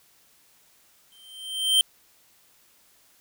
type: tone with exponential growth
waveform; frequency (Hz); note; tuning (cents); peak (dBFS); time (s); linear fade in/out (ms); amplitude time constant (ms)
square; 3129; G7; -4; -15; 1.12-1.81; 1; 150
effects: white hiss -60 dBFS RMS until 3.2 s